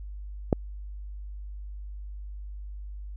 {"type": "click", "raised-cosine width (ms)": 2, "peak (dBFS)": -7, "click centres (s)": 0.528, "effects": ["added 50 Hz sine -36 dBFS peak until 3.16 s"]}